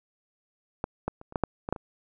clicks, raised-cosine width 1 ms, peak -14 / -14 / -30 / -30 / -13 / -9 / -18 / -11 / -25 dBFS, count 9, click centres 0.841 / 1.08 / 1.214 / 1.324 / 1.358 / 1.437 / 1.689 / 1.726 / 1.762 s, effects none

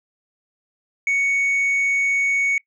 sine tone, 2226 Hz, C#7, 7 cents sharp, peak -14 dBFS, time 1.07-2.58 s, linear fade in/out 2 ms, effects noise-tail reverb RT60 0.1 s tail -24 dB re dry + tanh soft clip ceiling -16 dBFS

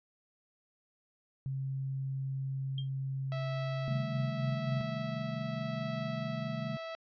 sine tone, 134.6 Hz, C3, 49 cents sharp, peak -33 dBFS, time 1.46-4.81 s, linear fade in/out 0 ms
sine tone with exponential decay, 3202 Hz, G7, 36 cents sharp, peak -37 dBFS, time 2.78-2.89 s, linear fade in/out 2 ms, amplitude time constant 23 ms
sawtooth tone with tremolo, 655 Hz, E5, 11 cents flat, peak -34 dBFS, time 3.32-6.95 s, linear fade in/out 0 ms, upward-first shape triangle, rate 0.85 Hz, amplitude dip 25%
sine chord, A half-diminished seventh, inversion first, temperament equal with one note detuned, 130.81 / 155.56 / 196 / 220.8 Hz, C3 / Eb3 / G3 / A3, 0 / 0 / 0 / +6 cents, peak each -39 / -40 / -43 / -40 dBFS, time 3.88-6.77 s, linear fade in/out 0 ms
effects resampled to 11025 Hz

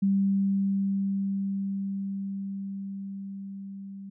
sine tone with level ramp, 196.2 Hz, G3, 2 cents sharp, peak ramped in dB -20 to -38 dBFS, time 0.02-4.1 s, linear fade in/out 10 ms, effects none

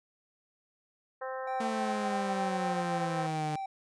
harmonic tone, 261 Hz, C4, 4 cents flat, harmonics 2 / 3 / 4 / 5 / 6 / 7, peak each -37 / -41 / -43 / -45 / -47 / -48 dBFS, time 1.21-3.27 s, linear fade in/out 10 ms
triangle tone with vibrato, 775 Hz, G5, 20 cents flat, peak -32 dBFS, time 1.47-3.66 s, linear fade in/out 5 ms, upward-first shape sine, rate 4.4 Hz, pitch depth 14 cents each way
sawtooth exponential sweep, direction down, 227.9 to 150.2 Hz, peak -29 dBFS, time 1.6-3.56 s, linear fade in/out 5 ms
effects resampled to 22050 Hz

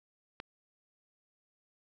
click, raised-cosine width 0.3 ms, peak -24 dBFS, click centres 0.401 s, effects none

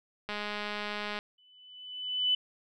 click train, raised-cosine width 0.3 ms, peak -20 dBFS, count 188, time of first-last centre 0.29-1.189 s, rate 208 Hz
sine tone with exponential growth, 2998 Hz, F#7, 22 cents sharp, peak -22 dBFS, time 1.38-2.35 s, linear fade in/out 5 ms, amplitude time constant 210 ms
effects none

